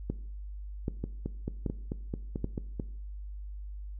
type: two click trains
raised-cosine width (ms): 3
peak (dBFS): -18 / -20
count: 4 / 9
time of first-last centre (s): 0.1-2.444 / 1.04-2.798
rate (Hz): 1.28 / 4.55
effects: noise-tail reverb RT60 0.6 s tail -18 dB re dry + added 50 Hz sine -38 dBFS peak until 3.99 s